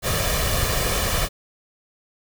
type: noise with comb filter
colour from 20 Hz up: pink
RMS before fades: -22 dBFS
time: 0.02-1.29 s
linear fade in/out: 50 ms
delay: 1.7 ms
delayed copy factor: +0.6
effects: none